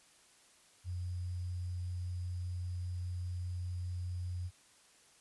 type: tone with sample-and-hold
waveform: sine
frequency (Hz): 89.5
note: F2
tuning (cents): +43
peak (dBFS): -36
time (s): 0.84-4.51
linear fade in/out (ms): 50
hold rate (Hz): 4900
effects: white hiss -64 dBFS RMS until 5.2 s + resampled to 24000 Hz